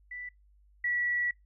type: tone pair in turn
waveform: sine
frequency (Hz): 1975.5 / 1941.6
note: B6 / B6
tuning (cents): 0 / -30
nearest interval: unison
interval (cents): 30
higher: first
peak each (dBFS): -38 / -27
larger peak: second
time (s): 0.11-0.29 / 0.84-1.31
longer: second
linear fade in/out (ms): 5
effects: noise-tail reverb RT60 0.2 s tail -26 dB re dry + added 50 Hz sine -59 dBFS peak until 1.45 s